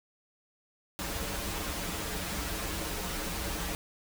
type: noise with comb filter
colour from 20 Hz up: pink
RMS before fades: -35 dBFS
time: 0.99-3.75 s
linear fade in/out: 0 ms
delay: 8 ms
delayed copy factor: -0.8
effects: none